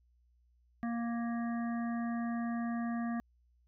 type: harmonic tone with a mistuned harmonic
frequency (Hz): 233.8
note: A#3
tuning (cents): +5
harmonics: 1 / 3 / 5 / 7 / 8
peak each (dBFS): -33 / -43 / -47 / -50 / -51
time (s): 0.83-3.2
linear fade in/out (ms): 0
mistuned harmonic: 7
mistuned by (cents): +19
effects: added 60 Hz sine -66 dBFS peak until 3.67 s